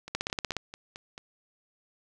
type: two click trains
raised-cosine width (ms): 0.2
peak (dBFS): -24 / -12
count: 6 / 8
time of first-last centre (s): 0.08-1.179 / 0.15-0.567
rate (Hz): 4.55 / 16.8
effects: none